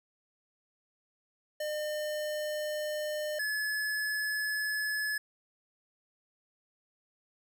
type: tone pair in turn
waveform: square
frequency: 605 / 1711.2 Hz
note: D#5 / A6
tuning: -49 / -49 cents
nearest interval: octave + tritone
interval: 1800 cents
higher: second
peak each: -33 / -31 dBFS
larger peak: second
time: 1.6-3.39 / 3.39-5.18 s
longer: neither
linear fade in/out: 5 ms
effects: none